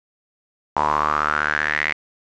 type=tone with band-pass filter sweep; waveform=sawtooth; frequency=75.3 Hz; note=D2; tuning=44 cents sharp; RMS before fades=-21 dBFS; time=0.76-1.93 s; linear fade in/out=5 ms; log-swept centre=930 to 2100 Hz; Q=6.5; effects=resampled to 16000 Hz + 7-bit